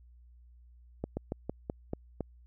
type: slowing click train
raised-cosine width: 2 ms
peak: -20 dBFS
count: 7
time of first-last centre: 1.04-2.207 s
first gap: 130 ms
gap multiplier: 1.16
effects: added 60 Hz sine -54 dBFS peak until 2.46 s